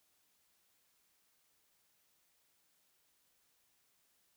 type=silence; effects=white hiss -75 dBFS RMS until 4.36 s